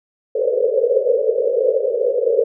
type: band-pass noise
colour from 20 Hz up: white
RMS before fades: -17 dBFS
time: 0.35-2.44 s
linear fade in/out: 10 ms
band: 430 to 550 Hz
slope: 96 dB/octave
effects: none